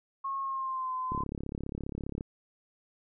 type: tone with pitch glide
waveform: sine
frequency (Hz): 1087 to 1026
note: C#6 to C6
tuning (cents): -34 to -34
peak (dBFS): -31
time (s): 0.24-1.24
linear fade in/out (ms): 10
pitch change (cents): -100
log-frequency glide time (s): 0.42-0.93
type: click train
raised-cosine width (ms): 3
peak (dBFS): -23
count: 39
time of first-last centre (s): 1.12-2.209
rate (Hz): 34.9
effects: none

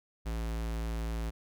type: tone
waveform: square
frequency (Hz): 56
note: A1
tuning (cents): +31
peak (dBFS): -33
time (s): 0.25-1.31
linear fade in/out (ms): 20
effects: none

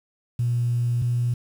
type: tone pair in turn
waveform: sine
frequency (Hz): 120.1 / 120.87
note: B2 / B2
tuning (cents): -48 / -37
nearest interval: unison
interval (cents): 11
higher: second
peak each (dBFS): -19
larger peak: neither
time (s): 0.39-1.02 / 1.02-1.34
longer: first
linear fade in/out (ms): 5
effects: tanh soft clip ceiling -15 dBFS + 8-bit

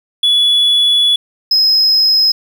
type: tone pair in turn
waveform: triangle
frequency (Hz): 3412 / 5112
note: G#7 / D#8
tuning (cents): +46 / +46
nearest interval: perfect fifth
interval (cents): 700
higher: second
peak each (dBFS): -6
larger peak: neither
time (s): 0.23-1.16 / 1.51-2.32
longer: first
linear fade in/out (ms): 5
effects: tanh soft clip ceiling -2 dBFS + 7-bit

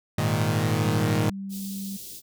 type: chord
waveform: sawtooth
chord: Ab suspended second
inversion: none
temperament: equal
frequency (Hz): 103.83 / 116.54 / 155.56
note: Ab2 / Bb2 / Eb3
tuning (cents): 0 / 0 / 0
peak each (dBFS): -22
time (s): 0.18-1.3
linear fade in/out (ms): 5
type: tone with pitch glide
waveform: sine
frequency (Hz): 194.1 to 195.45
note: G3 to G3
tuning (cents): -17 to -5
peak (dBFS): -31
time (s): 0.83-1.97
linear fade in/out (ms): 10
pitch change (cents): +12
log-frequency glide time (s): 0.93-1.2
type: band-stop noise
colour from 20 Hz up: white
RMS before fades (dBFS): -40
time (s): 1.49-2.22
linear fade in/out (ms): 50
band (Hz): 410 to 3500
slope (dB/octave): 24
effects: none

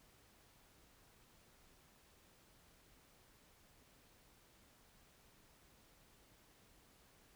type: silence
effects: pink hiss -68 dBFS RMS until 7.35 s

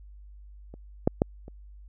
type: clicks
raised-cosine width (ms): 2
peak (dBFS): -30 / -7 / -7 / -30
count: 4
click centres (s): 0.74 / 1.075 / 1.219 / 1.481
effects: added 50 Hz sine -45 dBFS peak until 1.88 s

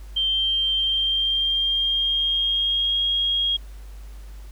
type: tone with pitch glide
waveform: sine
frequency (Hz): 3151 to 3270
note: G7 to G#7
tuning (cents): +8 to -28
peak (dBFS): -19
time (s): 0.16-3.57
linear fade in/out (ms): 10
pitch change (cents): +64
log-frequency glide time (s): 0.72-3.02
effects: added 50 Hz sine -36 dBFS peak until 4.51 s + pink hiss -53 dBFS RMS until 4.51 s

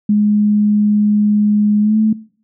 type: tone with pitch glide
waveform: sine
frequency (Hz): 208.8 to 217.4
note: G#3 to A3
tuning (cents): +10 to -21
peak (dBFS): -9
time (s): 0.09-2.13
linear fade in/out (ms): 5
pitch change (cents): +69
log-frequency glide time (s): 1.81-1.97
effects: noise-tail reverb RT60 0.5 s tail -21 dB re dry

